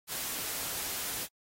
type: noise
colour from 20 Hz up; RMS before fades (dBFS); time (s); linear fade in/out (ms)
white; -36; 0.07-1.28; 50
effects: AAC 48 kbps